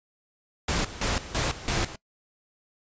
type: noise with tremolo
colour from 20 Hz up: pink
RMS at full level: -26 dBFS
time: 0.68-1.96 s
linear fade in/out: 5 ms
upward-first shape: square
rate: 3 Hz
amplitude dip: 80%
effects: noise-tail reverb RT60 0.1 s tail -22 dB re dry + resampled to 16000 Hz